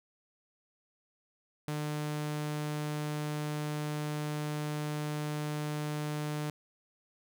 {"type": "tone", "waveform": "sawtooth", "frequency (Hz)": 150, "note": "D3", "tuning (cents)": 37, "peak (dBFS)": -29, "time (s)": [1.68, 6.5], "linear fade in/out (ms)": 0, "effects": []}